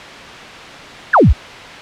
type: exponential sweep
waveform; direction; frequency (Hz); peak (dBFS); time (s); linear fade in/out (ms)
sine; down; 1864.7 to 43.42; -5; 1.13-1.33; 10
effects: white hiss -31 dBFS RMS until 1.81 s + low-pass 3000 Hz 12 dB/octave